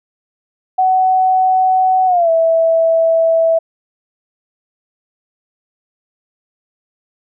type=tone with pitch glide; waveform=sine; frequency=749 to 655.8 Hz; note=F#5 to E5; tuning=+21 to -9 cents; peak=-9 dBFS; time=0.78-3.59 s; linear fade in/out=10 ms; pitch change=-230 cents; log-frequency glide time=2.06-2.3 s; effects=none